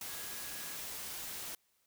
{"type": "tone in noise", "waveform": "sine", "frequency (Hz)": 1661.2, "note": "G#6", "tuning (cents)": 0, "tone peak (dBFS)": -54, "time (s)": [0.08, 0.76], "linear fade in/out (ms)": 2, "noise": "white", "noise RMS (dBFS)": -43, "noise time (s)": [0.01, 1.55], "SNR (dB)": -14, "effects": ["white hiss -75 dBFS RMS until 1.86 s"]}